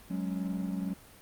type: chord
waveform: triangle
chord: F# suspended second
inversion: none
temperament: equal with one note detuned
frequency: 185.75 / 207.7 / 277.2 Hz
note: F#3 / G#3 / C#4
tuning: +7 / 0 / 0 cents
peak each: -31 / -35 / -36 dBFS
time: 0.1-0.94 s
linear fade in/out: 10 ms
effects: pink hiss -54 dBFS RMS until 1.21 s + Opus 32 kbps